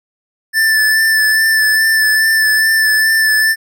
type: tone with vibrato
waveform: square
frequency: 1760 Hz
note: A6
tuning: in tune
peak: -10 dBFS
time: 0.53-3.56 s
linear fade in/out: 50 ms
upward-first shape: sine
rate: 2.4 Hz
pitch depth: 20 cents each way
effects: none